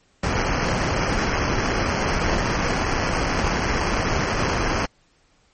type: noise with sample-and-hold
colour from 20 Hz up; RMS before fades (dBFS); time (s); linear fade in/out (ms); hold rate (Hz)
pink; -22; 0.23-4.86; 5; 3675
effects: pink hiss -61 dBFS RMS until 5.53 s + MP3 32 kbps